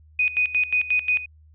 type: tone with tremolo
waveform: sine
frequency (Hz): 2489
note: D#7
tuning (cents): 0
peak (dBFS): -17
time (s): 0.19-1.26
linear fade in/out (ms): 5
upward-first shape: square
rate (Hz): 5.6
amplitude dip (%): 80
effects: added 77 Hz sine -49 dBFS peak until 1.54 s + resampled to 8000 Hz